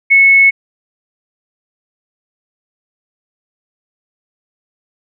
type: tone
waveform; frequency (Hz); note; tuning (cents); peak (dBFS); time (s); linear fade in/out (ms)
sine; 2199; C#7; -14; -4; 0.1-0.51; 20
effects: none